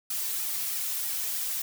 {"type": "noise with flanger", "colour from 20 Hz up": "blue", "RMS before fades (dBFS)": -31, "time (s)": [0.1, 1.62], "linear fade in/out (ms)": 5, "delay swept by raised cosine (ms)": [1.8, 3.7], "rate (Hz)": 3.1, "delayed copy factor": -0.8, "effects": []}